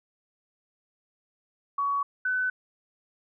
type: tone pair in turn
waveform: sine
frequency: 1125 / 1506.9 Hz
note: C#6 / F#6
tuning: +25 / +31 cents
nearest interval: perfect fourth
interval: 506 cents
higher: second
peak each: -24 dBFS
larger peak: neither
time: 1.78-2.03 / 2.25-2.5 s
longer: neither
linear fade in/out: 5 ms
effects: none